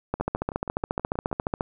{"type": "two click trains", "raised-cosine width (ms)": 1, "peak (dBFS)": [-11, -21], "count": [22, 8], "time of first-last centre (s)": [[0.14, 1.609], [0.2, 1.315]], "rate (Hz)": [14.3, 6.28], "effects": []}